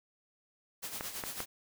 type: noise with tremolo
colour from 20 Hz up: white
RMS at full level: -39 dBFS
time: 0.82-1.46 s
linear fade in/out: 20 ms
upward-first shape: sine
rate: 9.1 Hz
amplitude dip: 60%
type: clicks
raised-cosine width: 0.5 ms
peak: -21 dBFS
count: 3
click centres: 1.009 / 1.238 / 1.404 s
effects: none